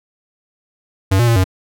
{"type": "tone with pitch steps", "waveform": "square", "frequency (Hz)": [95.8, 119.4, 116.1, 93.4], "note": ["G2", "A#2", "A#2", "F#2"], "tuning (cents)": [-39, 42, -7, 17], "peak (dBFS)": -11, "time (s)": [1.11, 1.442], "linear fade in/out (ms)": 10, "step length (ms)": 83, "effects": []}